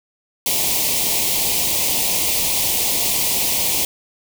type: band-stop noise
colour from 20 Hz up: white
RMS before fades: -19 dBFS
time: 0.46-3.85 s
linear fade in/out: 2 ms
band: 1000 to 2100 Hz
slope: 48 dB/octave
effects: none